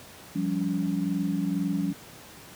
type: tone cluster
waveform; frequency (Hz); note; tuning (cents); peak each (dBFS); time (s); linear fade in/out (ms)
sine; 174.5 / 196.6 / 282.9; F3 / G3 / C#4; -1 / +5 / +35; -29; 0.35-1.93; 10
effects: pink hiss -47 dBFS RMS until 2.55 s + high-pass 80 Hz 12 dB/octave